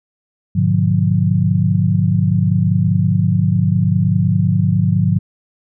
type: chord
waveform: sine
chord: G# diminished seventh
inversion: none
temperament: just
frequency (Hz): 103.83 / 124.59 / 149.51 / 179.41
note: G#2 / B2 / D3 / F3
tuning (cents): 0 / +16 / +31 / +47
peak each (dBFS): -16 / -21 / -17 / -16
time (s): 0.55-5.19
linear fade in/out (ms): 10
effects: none